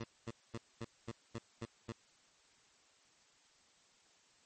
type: tone bursts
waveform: 15% pulse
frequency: 114.9 Hz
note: A#2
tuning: 25 cents flat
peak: -34 dBFS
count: 8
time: 0-1.922 s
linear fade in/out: 5 ms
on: 39 ms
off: 230 ms
effects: white hiss -68 dBFS RMS until 4.45 s + MP3 32 kbps